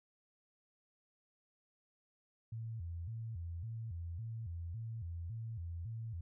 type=tone with vibrato; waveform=sine; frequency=98 Hz; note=G2; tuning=in tune; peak=-40 dBFS; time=2.52-6.21 s; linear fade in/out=5 ms; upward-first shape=square; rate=1.8 Hz; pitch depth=250 cents each way; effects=none